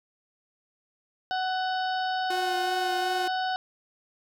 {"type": "harmonic tone", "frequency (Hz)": 746, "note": "F#5", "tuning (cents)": 14, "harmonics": [1, 2, 4, 5, 6, 7], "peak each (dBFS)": [-27, -33, -39, -41, -43, -44], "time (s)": [1.31, 3.56], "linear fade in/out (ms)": 0}
{"type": "tone with vibrato", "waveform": "sawtooth", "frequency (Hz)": 360, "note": "F#4", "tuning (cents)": -47, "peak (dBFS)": -27, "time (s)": [2.3, 3.28], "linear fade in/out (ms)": 5, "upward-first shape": "sine", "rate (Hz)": 2.7, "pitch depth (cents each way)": 15}
{"effects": []}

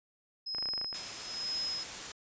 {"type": "tone with tremolo", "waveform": "sine", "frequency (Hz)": 5120, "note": "D#8", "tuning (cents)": 49, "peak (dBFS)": -32, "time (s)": [0.46, 1.84], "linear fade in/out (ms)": 10, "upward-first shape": "sine", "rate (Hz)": 1.1, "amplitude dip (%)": 85}
{"type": "clicks", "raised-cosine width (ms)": 0.5, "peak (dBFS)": -29, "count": 10, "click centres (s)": [0.548, 0.584, 0.626, 0.657, 0.688, 0.736, 0.778, 0.814, 0.845, 0.928]}
{"type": "noise", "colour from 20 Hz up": "white", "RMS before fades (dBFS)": -41, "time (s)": [0.94, 2.12], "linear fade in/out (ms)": 5}
{"effects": ["resampled to 16000 Hz"]}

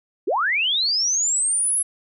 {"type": "linear sweep", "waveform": "sine", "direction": "up", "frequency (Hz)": [293.7, 11000], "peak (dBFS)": -18, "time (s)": [0.27, 1.83], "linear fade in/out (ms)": 10, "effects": []}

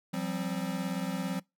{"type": "chord", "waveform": "square", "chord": "F suspended second", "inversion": "none", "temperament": "equal with one note detuned", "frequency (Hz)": [174.61, 192.3, 261.6], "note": ["F3", "G3", "C4"], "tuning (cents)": [0, -33, 0], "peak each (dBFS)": [-36, -36, -38], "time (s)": [0.13, 1.4], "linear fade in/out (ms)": 10, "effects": ["noise-tail reverb RT60 0.2 s tail -23 dB re dry"]}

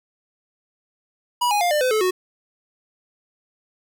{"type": "tone with pitch steps", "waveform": "square", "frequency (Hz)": [972, 826.8, 703.4, 598.3, 509, 433, 368.3], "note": ["B5", "G#5", "F5", "D5", "C5", "A4", "F#4"], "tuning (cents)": [-28, -8, 12, 32, -48, -28, -8], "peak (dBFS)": -18, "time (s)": [1.41, 2.11], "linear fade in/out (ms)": 10, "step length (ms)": 100, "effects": []}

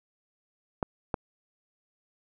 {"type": "clicks", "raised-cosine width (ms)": 1, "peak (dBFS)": -13, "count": 2, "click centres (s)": [0.828, 1.142], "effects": []}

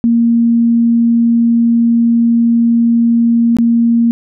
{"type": "tone with dropouts", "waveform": "sine", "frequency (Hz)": 233.1, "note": "A#3", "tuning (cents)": 0, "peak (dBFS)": -7, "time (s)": [0.04, 4.11], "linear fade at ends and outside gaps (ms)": 0, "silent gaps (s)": [3.568, 3.586], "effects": []}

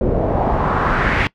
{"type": "noise with low-pass filter sweep", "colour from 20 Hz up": "pink", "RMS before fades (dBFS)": -17, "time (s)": [0.01, 1.27], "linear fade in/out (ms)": 0, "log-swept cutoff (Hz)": [450, 2300], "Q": 2.3, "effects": ["noise-tail reverb RT60 0.1 s tail -21 dB re dry"]}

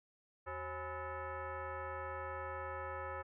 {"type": "tone with frequency modulation", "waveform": "sine", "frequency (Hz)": 376.5, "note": "F#4", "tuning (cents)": 30, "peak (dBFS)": -40, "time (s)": [0.46, 3.23], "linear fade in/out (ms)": 20, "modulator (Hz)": 458, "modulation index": 3, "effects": []}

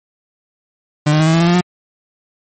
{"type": "tone with pitch steps", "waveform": "35% pulse", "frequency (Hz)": [149.6, 153.45, 157.4, 161.45, 165.61, 169.87, 174.24, 178.73], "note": ["D3", "D#3", "D#3", "E3", "E3", "F3", "F3", "F3"], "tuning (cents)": [32, -24, 20, -36, 8, -48, -4, 40], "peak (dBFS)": -8, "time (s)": [1.06, 1.612], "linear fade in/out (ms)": 10, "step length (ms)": 69, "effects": ["MP3 32 kbps"]}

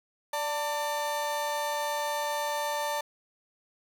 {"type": "tone pair together", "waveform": "35% pulse", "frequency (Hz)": [585.3, 896], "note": ["D5", "A5"], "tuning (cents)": [-6, 31], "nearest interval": "perfect fifth", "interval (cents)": 737, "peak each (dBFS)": [-31, -29], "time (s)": [0.33, 3.01], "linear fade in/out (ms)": 5, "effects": []}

